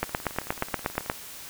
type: two click trains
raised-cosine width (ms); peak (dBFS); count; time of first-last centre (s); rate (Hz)
0.5; -24 / -9; 21 / 10; 0.04-1.115 / 0.03-1.099; 18.6 / 8.42
effects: white hiss -42 dBFS RMS until 1.49 s